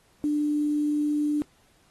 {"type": "tone with quantisation", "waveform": "sine", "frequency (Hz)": 296.7, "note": "D4", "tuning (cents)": 18, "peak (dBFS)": -22, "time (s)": [0.24, 1.42], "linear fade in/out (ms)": 0, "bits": 8, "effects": ["pink hiss -63 dBFS RMS until 1.9 s", "AAC 32 kbps"]}